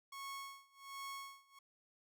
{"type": "tone with tremolo", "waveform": "sawtooth", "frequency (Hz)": 1100, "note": "C#6", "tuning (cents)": -14, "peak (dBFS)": -40, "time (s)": [0.12, 1.59], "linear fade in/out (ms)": 5, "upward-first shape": "sine", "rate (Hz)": 1.3, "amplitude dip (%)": 95, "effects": []}